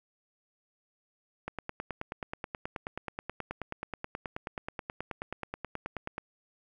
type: click train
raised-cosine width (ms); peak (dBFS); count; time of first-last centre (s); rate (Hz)
0.5; -20; 45; 1.48-6.181; 9.36
effects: 10-bit